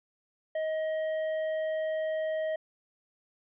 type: tone with tanh clipping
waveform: sine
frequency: 630 Hz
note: D#5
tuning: 21 cents sharp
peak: -30 dBFS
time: 0.55-2.56 s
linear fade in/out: 5 ms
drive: 8 dB
effects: resampled to 8000 Hz